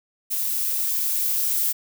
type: noise with level ramp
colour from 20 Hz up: violet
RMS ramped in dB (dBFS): -25 to -22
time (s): 0.3-1.73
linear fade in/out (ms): 20
effects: none